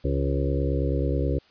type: harmonic tone with a mistuned harmonic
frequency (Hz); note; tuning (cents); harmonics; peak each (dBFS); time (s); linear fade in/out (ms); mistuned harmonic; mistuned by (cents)
69.3; C#2; 0; 1 / 2 / 4 / 5 / 6 / 7 / 8; -25 / -28 / -31 / -32 / -33 / -33 / -34; 0.04-1.39; 10; 8; -33
effects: white hiss -58 dBFS RMS until 1.5 s + resampled to 11025 Hz